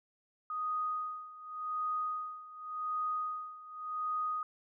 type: tone with tremolo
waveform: sine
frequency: 1244.5 Hz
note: D#6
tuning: in tune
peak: -31 dBFS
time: 0.5-4.43 s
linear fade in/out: 2 ms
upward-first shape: sine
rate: 0.88 Hz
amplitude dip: 85%
effects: none